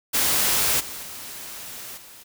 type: noise with level steps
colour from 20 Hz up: white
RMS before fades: -21 / -35 / -37 / -45 dBFS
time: 0.13-2.24 s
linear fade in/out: 20 ms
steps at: 0.79 / 1.02 / 1.96 s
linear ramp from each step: 20 ms
effects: none